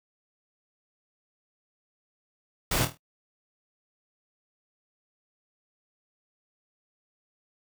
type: noise with echo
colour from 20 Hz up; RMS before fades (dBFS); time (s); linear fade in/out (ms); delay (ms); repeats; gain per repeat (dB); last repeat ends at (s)
pink; -26; 2.71-2.85; 5; 25; 5; -7; 2.975
effects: noise-tail reverb RT60 0.1 s tail -24 dB re dry